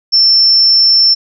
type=tone; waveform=sine; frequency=5370 Hz; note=E8; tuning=31 cents sharp; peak=-5 dBFS; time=0.12-1.15 s; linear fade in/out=20 ms; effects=none